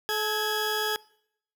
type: tone pair together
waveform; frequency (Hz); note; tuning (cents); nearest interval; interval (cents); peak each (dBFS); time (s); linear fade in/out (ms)
20% pulse; 428.9 / 1658; A4 / G#6; -44 / -3; octave + major seventh; 2341; -24; 0.09-0.96; 0
effects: noise-tail reverb RT60 0.7 s tail -23 dB re dry